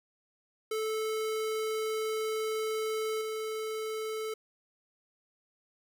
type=tone with level steps; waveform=square; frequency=437 Hz; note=A4; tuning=12 cents flat; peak=-31 / -34 dBFS; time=0.71-4.34 s; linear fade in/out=5 ms; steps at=3.21 s; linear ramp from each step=5 ms; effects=none